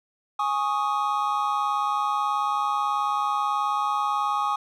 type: chord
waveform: triangle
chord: Ab suspended fourth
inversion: none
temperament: just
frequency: 830.6 / 1107.5 / 1245.9 Hz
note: Ab5 / Db6 / Eb6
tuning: 0 / -2 / +2 cents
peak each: -25 dBFS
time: 0.39-4.56 s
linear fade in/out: 5 ms
effects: none